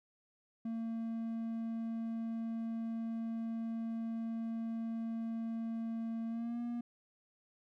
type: tone with pitch glide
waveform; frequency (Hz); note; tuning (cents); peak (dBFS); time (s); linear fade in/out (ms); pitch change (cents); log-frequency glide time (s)
triangle; 227.3 to 238; A#3 to A#3; -43 to +36; -34; 0.65-6.81; 5; +79; 6.28-6.6
effects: none